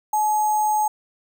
sine tone with sample-and-hold, 851 Hz, G#5, 42 cents sharp, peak -17 dBFS, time 0.13-0.88 s, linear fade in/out 5 ms, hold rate 7350 Hz, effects none

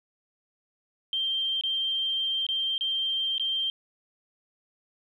sine tone with dropouts, 3157 Hz, G7, 12 cents sharp, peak -25 dBFS, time 1.13-3.7 s, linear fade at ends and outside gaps 1 ms, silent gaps 1.611-1.636 / 2.466-2.488 / 2.78-2.809 / 3.381-3.397 s, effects 10-bit

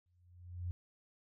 sine tone with exponential growth, 88.5 Hz, F2, 23 cents sharp, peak -34 dBFS, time 0.06-0.71 s, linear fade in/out 0 ms, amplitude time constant 140 ms, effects none

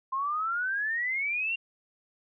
sine exponential sweep, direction up, 1046.5 to 2794 Hz, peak -27 dBFS, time 0.12-1.56 s, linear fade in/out 10 ms, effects none

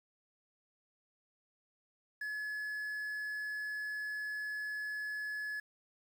triangle tone with quantisation, 1704 Hz, G#6, 44 cents sharp, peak -35 dBFS, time 2.21-5.6 s, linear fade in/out 5 ms, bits 10, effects none

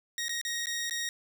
15% pulse tone with dropouts, 1877 Hz, A#6, 11 cents sharp, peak -25 dBFS, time 0.18-1.09 s, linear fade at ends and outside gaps 1 ms, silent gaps 0.283-0.293 / 0.414-0.45 / 0.658-0.669 / 0.897-0.909 s, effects none

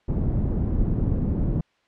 pink low-pass noise, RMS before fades -23 dBFS, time 0.08-1.61 s, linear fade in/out 5 ms, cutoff 250 Hz, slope 12 dB/octave, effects white hiss -65 dBFS RMS until 1.87 s + low-pass 3000 Hz 12 dB/octave

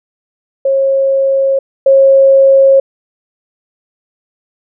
sine tone pair in turn, 542 / 542 Hz, C#5 / C#5, -39 / -39 cents, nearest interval unison, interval 0 cents, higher neither, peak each -8 / -3 dBFS, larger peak second, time 0.65-1.59 / 1.86-2.8 s, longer neither, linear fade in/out 5 ms, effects none

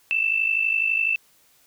sine tone pair together, 2637 / 2689 Hz, E7 / E7, 0 / +34 cents, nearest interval unison, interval 34 cents, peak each -21 / -24 dBFS, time 0.11-1.16 s, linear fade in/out 0 ms, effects white hiss -59 dBFS RMS until 1.66 s

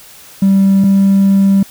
triangle tone pair in turn, 194.8 / 195.88 Hz, G3 / G3, -11 / -1 cents, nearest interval unison, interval 10 cents, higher second, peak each -3 dBFS, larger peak neither, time 0.42-0.84 / 0.84-1.63 s, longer second, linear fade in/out 5 ms, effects tanh soft clip ceiling -2 dBFS + white hiss -38 dBFS RMS until 1.7 s

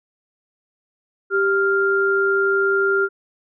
sine tone pair together, 392 / 1396.9 Hz, G4 / F6, 0 / 0 cents, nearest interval octave + minor seventh, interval 2200 cents, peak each -18 dBFS, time 1.3-3.09 s, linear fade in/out 50 ms, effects none

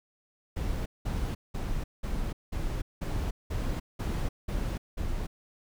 brown noise bursts, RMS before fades -31 dBFS, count 10, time 0.56-5.27 s, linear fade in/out 10 ms, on 300 ms, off 190 ms, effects none

